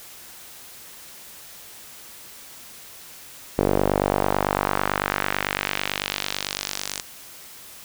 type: tone with band-pass filter sweep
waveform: sawtooth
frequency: 49 Hz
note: G1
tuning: in tune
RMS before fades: -25 dBFS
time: 3.58-7.01 s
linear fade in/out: 0 ms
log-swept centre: 450 to 6900 Hz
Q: 1.3
effects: white hiss -43 dBFS RMS until 7.84 s

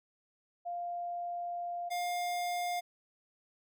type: tone pair in turn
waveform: sine / square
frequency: 698.5 / 707 Hz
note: F5 / F5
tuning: 0 / +21 cents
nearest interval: unison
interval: 21 cents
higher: second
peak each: -35 / -33 dBFS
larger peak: second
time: 0.65-1.9 / 1.9-2.81 s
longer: first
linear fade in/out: 20 ms
effects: none

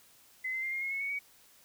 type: tone with pitch steps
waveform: sine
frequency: 2039 / 2069 / 2099 / 2129 / 2160 / 2192 / 2224 / 2256 Hz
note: C7 / C7 / C7 / C7 / C#7 / C#7 / C#7 / C#7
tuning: -45 / -20 / +5 / +30 / -45 / -20 / +5 / +30 cents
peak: -32 dBFS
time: 0.44-1.192 s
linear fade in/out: 10 ms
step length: 94 ms
effects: white hiss -61 dBFS RMS until 1.64 s

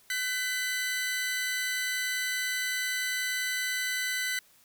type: tone pair together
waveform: sawtooth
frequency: 1517.6 / 2000 Hz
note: F#6 / B6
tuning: +43 / +21 cents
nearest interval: perfect fourth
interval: 478 cents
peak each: -30 / -27 dBFS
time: 0.1-4.39 s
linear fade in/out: 2 ms
effects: white hiss -61 dBFS RMS until 4.64 s

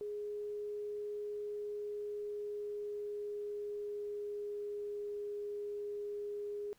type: tone with pitch glide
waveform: sine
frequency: 415.6 to 411.8 Hz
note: G#4 to G#4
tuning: +1 to -15 cents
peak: -38 dBFS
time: 0.01-6.73 s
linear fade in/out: 0 ms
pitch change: -16 cents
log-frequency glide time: 1.34-5.2 s
effects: pink hiss -70 dBFS RMS until 6.78 s

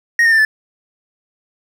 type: tone with pitch steps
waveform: triangle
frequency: 1869 / 1827.4 / 1786.7 / 1746.9 Hz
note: A#6 / A#6 / A6 / A6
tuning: +4 / -35 / +26 / -13 cents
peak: -7 dBFS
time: 0.19-0.45 s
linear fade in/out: 2 ms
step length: 65 ms
effects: none

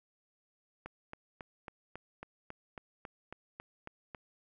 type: click train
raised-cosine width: 0.5 ms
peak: -28 dBFS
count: 13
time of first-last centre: 0.86-4.148 s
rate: 3.65 Hz
effects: none

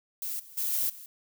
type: noise with level steps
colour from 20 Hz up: violet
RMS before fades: -34 / -50 / -30 / -28 / -46 dBFS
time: 0.22-1.06 s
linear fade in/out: 2 ms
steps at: 0.39 / 0.57 / 0.72 / 0.89 s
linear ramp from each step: 10 ms
effects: none

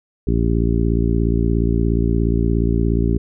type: harmonic tone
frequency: 57 Hz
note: A#1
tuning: 38 cents flat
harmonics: 1 / 2 / 3 / 4 / 5 / 6 / 7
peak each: -18 / -21 / -23 / -24 / -25 / -26 / -26 dBFS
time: 0.27-3.18 s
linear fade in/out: 5 ms
effects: none

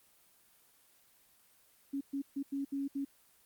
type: tone bursts at uneven times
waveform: sine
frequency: 277.2 Hz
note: C#4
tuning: in tune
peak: -33 dBFS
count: 6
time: 1.93-2.01 / 2.13-2.22 / 2.36-2.43 / 2.52-2.65 / 2.72-2.88 / 2.95-3.05 s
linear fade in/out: 10 ms
effects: white hiss -66 dBFS RMS until 3.45 s + Opus 24 kbps

